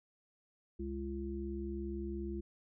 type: harmonic tone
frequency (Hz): 68.6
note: C#2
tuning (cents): -17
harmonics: 1 / 3 / 5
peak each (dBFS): -41 / -43 / -41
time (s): 0.79-2.41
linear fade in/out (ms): 10
effects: none